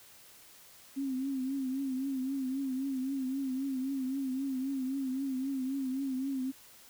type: tone with vibrato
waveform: sine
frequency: 266.3 Hz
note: C4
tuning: 31 cents sharp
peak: -31 dBFS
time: 0.96-6.52 s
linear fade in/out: 20 ms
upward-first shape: triangle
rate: 3.8 Hz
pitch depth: 82 cents each way
effects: white hiss -56 dBFS RMS until 6.89 s